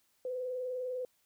sine tone with vibrato, 504 Hz, B4, 35 cents sharp, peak -34 dBFS, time 0.25-1.05 s, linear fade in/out 2 ms, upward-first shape sine, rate 20 Hz, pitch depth 39 cents each way, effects white hiss -73 dBFS RMS until 1.25 s

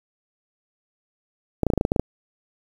clicks, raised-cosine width 2 ms, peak -6 dBFS, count 10, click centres 1.633 / 1.667 / 1.702 / 1.736 / 1.777 / 1.811 / 1.851 / 1.919 / 1.962 / 1.996 s, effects 7-bit

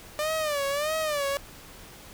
sawtooth tone with vibrato, 594 Hz, D5, 20 cents sharp, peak -22 dBFS, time 0.19-1.37 s, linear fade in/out 0 ms, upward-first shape sine, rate 1.6 Hz, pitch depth 120 cents each way, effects pink hiss -47 dBFS RMS until 2.13 s

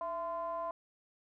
triangle ring-modulated tone, 181.1 Hz, F#3, 37 cents flat, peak -30 dBFS, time 0.01-0.71 s, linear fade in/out 2 ms, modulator 848 Hz, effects none

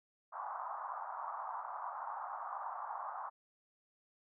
white band-pass noise, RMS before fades -43 dBFS, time 0.32-3.3 s, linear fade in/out 20 ms, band 730 to 1200 Hz, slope 48 dB/octave, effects none

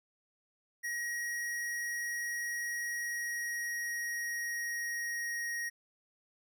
square tone with pitch glide, 1895 to 1879.7 Hz, A#6 to A#6, +28 to +14 cents, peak -35 dBFS, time 0.83-5.7 s, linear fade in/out 20 ms, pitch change -14 cents, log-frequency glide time 2.96-5.41 s, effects none

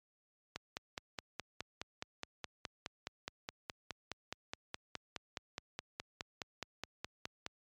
click train, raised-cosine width 0.2 ms, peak -22 dBFS, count 34, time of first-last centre 0.56-7.464 s, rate 4.78 Hz, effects high-pass 60 Hz 12 dB/octave + MP3 96 kbps

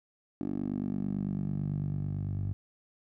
10% pulse tone with band-pass filter sweep, 49 Hz, G1, in tune, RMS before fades -33 dBFS, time 0.41-2.53 s, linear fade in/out 0 ms, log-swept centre 290 to 100 Hz, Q 2.9, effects none

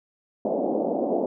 white band-pass noise, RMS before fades -25 dBFS, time 0.45-1.26 s, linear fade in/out 2 ms, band 200 to 700 Hz, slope 48 dB/octave, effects none

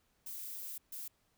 violet noise bursts at uneven times, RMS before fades -44 dBFS, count 2, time 0.26-0.78 / 0.92-1.08 s, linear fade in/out 5 ms, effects pink hiss -75 dBFS RMS until 1.37 s

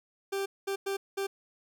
40% pulse tone bursts at uneven times, 392.8 Hz, G4, 4 cents sharp, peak -29 dBFS, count 4, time 0.32-0.46 / 0.67-0.76 / 0.86-0.97 / 1.17-1.27 s, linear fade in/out 10 ms, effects none

